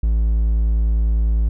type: tone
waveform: triangle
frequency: 55 Hz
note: A1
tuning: in tune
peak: -12 dBFS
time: 0.03-1.49 s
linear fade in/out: 5 ms
effects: none